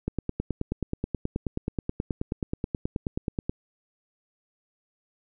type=click train; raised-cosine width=3 ms; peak=-14 dBFS; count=33; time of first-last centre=0.08-3.495 s; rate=9.37 Hz; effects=none